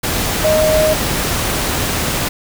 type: tone in noise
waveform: sine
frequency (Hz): 622.3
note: D#5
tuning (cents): 0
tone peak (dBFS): -11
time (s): 0.44-0.94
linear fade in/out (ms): 10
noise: pink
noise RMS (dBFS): -18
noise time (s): 0.03-2.29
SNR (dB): +4
effects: none